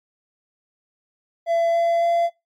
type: tone with pitch steps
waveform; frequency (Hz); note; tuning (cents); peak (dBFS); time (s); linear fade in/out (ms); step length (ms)
triangle; 673 / 677.7 / 682.4; E5 / E5 / F5; +36 / +48 / -40; -15; 1.46-2.3; 50; 280
effects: noise-tail reverb RT60 0.2 s tail -18 dB re dry + MP3 64 kbps